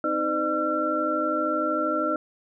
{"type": "tone cluster", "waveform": "sine", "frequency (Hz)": [260.6, 313.1, 509, 602, 1356], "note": ["C4", "D#4", "C5", "D5", "E6"], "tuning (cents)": [-7, 11, -48, 43, 49], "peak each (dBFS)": [-35, -28, -33, -28, -26], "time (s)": [0.04, 2.16], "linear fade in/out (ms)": 2, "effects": []}